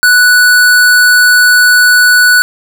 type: tone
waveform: square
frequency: 1480 Hz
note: F#6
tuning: in tune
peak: -4 dBFS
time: 0.03-2.42 s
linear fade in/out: 0 ms
effects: none